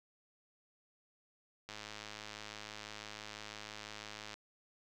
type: click train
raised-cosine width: 0.2 ms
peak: -28 dBFS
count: 282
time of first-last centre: 1.69-4.341 s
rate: 106 Hz
effects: none